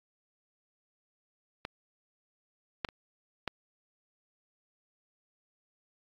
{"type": "clicks", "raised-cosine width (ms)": 0.3, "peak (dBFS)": [-20, -14, -28, -16], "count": 4, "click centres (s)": [1.651, 2.848, 2.888, 3.477], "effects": ["AAC 48 kbps"]}